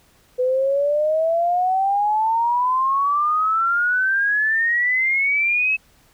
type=exponential sweep; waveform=sine; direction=up; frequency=497.6 to 2600 Hz; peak=-16 dBFS; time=0.38-5.77 s; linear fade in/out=20 ms; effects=pink hiss -56 dBFS RMS until 6.13 s